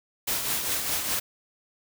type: noise with tremolo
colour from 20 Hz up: white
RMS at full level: -26 dBFS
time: 0.27-1.2 s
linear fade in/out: 10 ms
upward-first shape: triangle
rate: 4.9 Hz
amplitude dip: 50%
effects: none

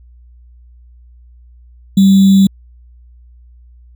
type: tone with sample-and-hold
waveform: sine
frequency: 194.4 Hz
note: G3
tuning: 14 cents flat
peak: -4 dBFS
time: 1.97-2.47 s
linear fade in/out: 5 ms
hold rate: 3675 Hz
effects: added 60 Hz sine -39 dBFS peak until 3.95 s

